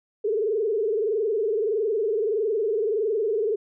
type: tone with frequency modulation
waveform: sine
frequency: 429.3 Hz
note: A4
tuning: 43 cents flat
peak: -21 dBFS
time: 0.24-3.56 s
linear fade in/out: 10 ms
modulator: 21.6 Hz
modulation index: 1.5
effects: none